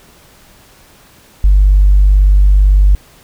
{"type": "tone", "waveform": "sine", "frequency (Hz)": 49, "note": "G1", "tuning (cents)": 0, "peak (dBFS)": -3, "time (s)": [1.44, 2.95], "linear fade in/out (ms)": 0, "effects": ["tanh soft clip ceiling 0 dBFS", "pink hiss -44 dBFS RMS until 3.23 s"]}